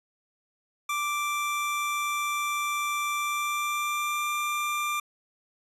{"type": "tone with pitch glide", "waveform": "25% pulse", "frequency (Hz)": [1174.7, 1188.3], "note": ["D6", "D6"], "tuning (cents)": [0, 20], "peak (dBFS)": -23, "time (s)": [0.89, 5], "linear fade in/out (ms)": 5, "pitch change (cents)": 20, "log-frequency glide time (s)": [3.16, 4.29], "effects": ["resampled to 32000 Hz"]}